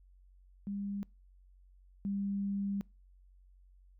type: tone pair in turn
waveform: sine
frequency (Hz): 200.5 / 199.12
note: G3 / G3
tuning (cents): +39 / +27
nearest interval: unison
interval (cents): 12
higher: first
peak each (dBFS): -35 / -32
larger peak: second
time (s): 0.67-1.03 / 2.05-2.81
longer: second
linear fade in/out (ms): 0
effects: noise-tail reverb RT60 0.3 s tail -26 dB re dry + added 46 Hz sine -58 dBFS peak until 3.99 s